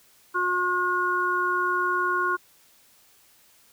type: harmonic tone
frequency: 360.1 Hz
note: F#4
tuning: 47 cents flat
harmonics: 1 / 3 / 4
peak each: -30 / -25 / -25 dBFS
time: 0.34-2.37 s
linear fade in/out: 20 ms
effects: white hiss -58 dBFS RMS until 3.72 s